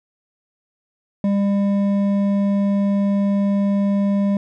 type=tone with hard clipping; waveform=triangle; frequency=200 Hz; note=G3; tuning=35 cents sharp; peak=-17 dBFS; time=1.24-4.37 s; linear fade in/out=2 ms; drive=11 dB; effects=none